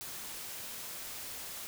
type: noise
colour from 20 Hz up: white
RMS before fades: -43 dBFS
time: 0.01-1.67 s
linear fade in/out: 0 ms
effects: none